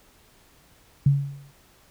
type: tone with exponential decay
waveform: sine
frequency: 140.2 Hz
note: C#3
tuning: 20 cents sharp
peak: -12 dBFS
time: 1.06-1.52 s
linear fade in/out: 5 ms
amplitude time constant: 100 ms
effects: pink hiss -57 dBFS RMS until 1.9 s